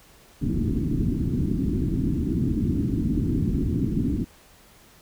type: low-pass noise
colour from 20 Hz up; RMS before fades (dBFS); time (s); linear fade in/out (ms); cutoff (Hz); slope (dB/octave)
white; -24; 0.41-4.25; 20; 320; 48
effects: pink hiss -53 dBFS RMS until 5.01 s